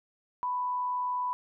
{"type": "tone with frequency modulation", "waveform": "sine", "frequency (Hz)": 992, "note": "B5", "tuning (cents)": 7, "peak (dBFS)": -28, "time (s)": [0.43, 1.33], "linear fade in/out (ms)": 0, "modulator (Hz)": 84.7, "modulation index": 0.23, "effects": []}